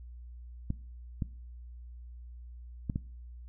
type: clicks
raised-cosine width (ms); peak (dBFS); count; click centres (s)
5; -19; 4; 0.704 / 1.222 / 2.898 / 2.959
effects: noise-tail reverb RT60 0.5 s tail -21 dB re dry + added 60 Hz sine -44 dBFS peak until 3.48 s